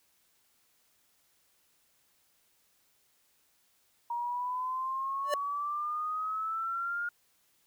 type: exponential sweep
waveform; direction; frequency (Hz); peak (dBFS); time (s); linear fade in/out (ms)
sine; up; 943 to 1425; -31; 4.1-7.09; 5
type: tone with exponential growth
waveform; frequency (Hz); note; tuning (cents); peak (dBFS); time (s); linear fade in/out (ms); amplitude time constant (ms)
square; 587.3; D5; 0; -25; 5.23-5.34; 2; 22
effects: white hiss -70 dBFS RMS until 7.66 s